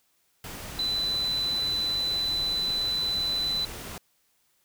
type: tone in noise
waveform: sine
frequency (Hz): 4000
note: B7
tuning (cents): +21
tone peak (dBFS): -25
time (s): 0.79-3.65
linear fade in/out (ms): 2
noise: pink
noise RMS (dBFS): -39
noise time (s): 0.44-3.98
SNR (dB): +11
effects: white hiss -69 dBFS RMS until 4.64 s